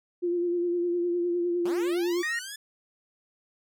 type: tone with vibrato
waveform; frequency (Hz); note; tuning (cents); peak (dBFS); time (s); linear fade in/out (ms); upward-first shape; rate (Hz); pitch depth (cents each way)
sine; 348.9; F4; -2; -24; 0.22-2.23; 20; sine; 9.8; 30
type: linear sweep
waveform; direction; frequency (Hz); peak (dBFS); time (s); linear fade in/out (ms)
10% pulse; up; 164.81 to 1740; -28; 1.65-2.56; 5
type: tone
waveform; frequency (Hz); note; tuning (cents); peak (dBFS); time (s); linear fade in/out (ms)
sine; 1864.7; A#6; 0; -27; 2.23-2.39; 2
effects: none